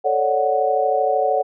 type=chord; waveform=sine; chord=D major seventh; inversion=second; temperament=equal; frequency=440 / 554.4 / 587.3 / 740 Hz; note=A4 / C#5 / D5 / F#5; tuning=0 / 0 / 0 / 0 cents; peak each=-23 / -21 / -24 / -19 dBFS; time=0.04-1.43 s; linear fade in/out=20 ms; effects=none